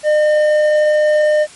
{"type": "tone with hard clipping", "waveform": "sine", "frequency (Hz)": 606, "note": "D#5", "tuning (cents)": -46, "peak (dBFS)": -11, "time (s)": [0.03, 1.47], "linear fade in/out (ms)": 50, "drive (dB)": 6, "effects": ["white hiss -39 dBFS RMS until 1.55 s", "MP3 48 kbps"]}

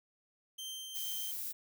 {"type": "tone with tremolo", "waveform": "sawtooth", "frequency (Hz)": 3136, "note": "G7", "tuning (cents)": 0, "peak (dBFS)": -37, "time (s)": [0.58, 1.32], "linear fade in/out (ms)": 10, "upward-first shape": "triangle", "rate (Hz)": 2.4, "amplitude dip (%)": 35}
{"type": "noise", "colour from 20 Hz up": "violet", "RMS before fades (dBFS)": -40, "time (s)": [0.94, 1.53], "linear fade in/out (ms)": 20}
{"effects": []}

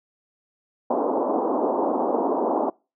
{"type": "band-pass noise", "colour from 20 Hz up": "pink", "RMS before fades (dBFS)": -23, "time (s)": [0.9, 2.7], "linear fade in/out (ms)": 5, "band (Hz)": [250, 1000], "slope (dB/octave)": 48, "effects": ["noise-tail reverb RT60 0.3 s tail -26 dB re dry"]}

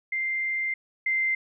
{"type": "tone pair in turn", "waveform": "sine", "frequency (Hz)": [2093, 2084], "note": ["C7", "C7"], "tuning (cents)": [0, -7], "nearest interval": "unison", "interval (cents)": 7, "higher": "first", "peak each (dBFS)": [-25, -22], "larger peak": "second", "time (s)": [[0.12, 0.74], [1.06, 1.35]], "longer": "first", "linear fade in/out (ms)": 5, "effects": []}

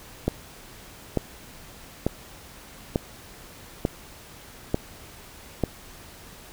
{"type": "click train", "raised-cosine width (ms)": 2, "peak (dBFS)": -8, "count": 7, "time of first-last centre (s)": [0.28, 5.637], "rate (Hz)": 1.12, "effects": ["pink hiss -46 dBFS RMS until 6.52 s"]}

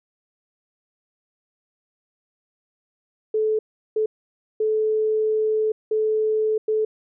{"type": "tone bursts at uneven times", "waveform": "sine", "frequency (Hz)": 433.7, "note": "A4", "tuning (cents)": -25, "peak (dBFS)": -18, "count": 5, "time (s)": [[3.34, 3.59], [3.96, 4.06], [4.6, 5.72], [5.91, 6.58], [6.68, 6.85]], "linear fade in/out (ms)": 5, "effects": []}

